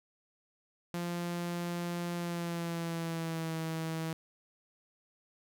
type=tone with pitch glide; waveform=sawtooth; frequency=173.3 to 161.69 Hz; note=F3 to E3; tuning=-13 to -33 cents; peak=-30 dBFS; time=0.94-4.13 s; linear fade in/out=0 ms; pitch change=-120 cents; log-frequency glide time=2.16-3.56 s; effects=none